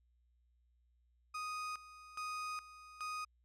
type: tone with tremolo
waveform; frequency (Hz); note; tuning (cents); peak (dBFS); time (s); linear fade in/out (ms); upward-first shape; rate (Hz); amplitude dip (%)
35% pulse; 1244.5; D#6; 0; -38; 1.34-3.25; 10; square; 1.2; 80
effects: added 60 Hz sine -70 dBFS peak until 3.44 s + low-pass 8000 Hz 12 dB/octave